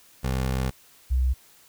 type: tone pair in turn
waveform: 20% pulse / sine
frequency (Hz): 64.9 / 63.79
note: C2 / C2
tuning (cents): -13 / -43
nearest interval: unison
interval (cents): 30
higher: first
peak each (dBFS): -19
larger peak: neither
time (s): 0.23-0.71 / 1.1-1.34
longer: first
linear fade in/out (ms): 20
effects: white hiss -55 dBFS RMS until 1.68 s